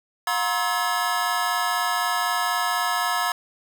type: tone cluster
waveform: square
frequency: 715 / 956 / 1060 / 1296 / 1704 Hz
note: F5 / A#5 / C6 / E6 / G#6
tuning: +41 / +43 / +22 / -30 / +44 cents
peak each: -29 dBFS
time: 0.27-3.32 s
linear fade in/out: 2 ms
effects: none